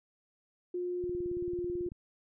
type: tone with pitch glide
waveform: sine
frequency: 356.8 to 352.9 Hz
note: F4 to F4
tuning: +37 to +18 cents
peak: -32 dBFS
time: 0.74-1.89 s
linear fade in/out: 5 ms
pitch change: -19 cents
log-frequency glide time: 1.03-1.26 s
type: click train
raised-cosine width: 5 ms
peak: -34 dBFS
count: 17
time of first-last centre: 1.04-1.919 s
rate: 18.2 Hz
effects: none